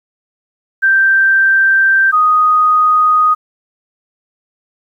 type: tone pair in turn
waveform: sine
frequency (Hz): 1568 / 1244.5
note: G6 / D#6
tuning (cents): 0 / 0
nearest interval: major third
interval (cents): 400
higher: first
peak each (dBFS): -7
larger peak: neither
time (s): 0.82-2.12 / 2.12-3.35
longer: first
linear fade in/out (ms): 20
effects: 8-bit